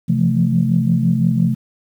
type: chord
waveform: sine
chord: F major seventh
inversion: second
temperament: equal with one note detuned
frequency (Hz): 130.81 / 168.67 / 174.61 / 220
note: C3 / E3 / F3 / A3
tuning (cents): 0 / +40 / 0 / 0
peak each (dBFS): -18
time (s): 0.08-1.55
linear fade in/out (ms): 20
effects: tanh soft clip ceiling -2 dBFS + 8-bit